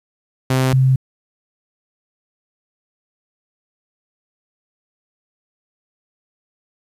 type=tone pair in turn; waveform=sawtooth / sine; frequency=130.4 / 131.31 Hz; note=C3 / C3; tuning=-5 / +7 cents; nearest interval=unison; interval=12 cents; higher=second; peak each=-10 dBFS; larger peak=neither; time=0.5-0.73 / 0.73-0.96 s; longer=neither; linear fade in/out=5 ms; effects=resampled to 32000 Hz + 8-bit